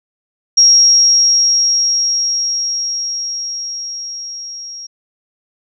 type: tone with level ramp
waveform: sine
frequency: 5600 Hz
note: F8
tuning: 4 cents sharp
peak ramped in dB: -4 to -27 dBFS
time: 0.57-4.87 s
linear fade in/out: 10 ms
effects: none